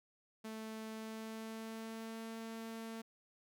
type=tone with pitch glide; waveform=sawtooth; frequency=220 to 225.4 Hz; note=A3 to A3; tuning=0 to +42 cents; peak=-40 dBFS; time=0.44-3.02 s; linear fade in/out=10 ms; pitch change=+42 cents; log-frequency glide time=0.91-2.29 s; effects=none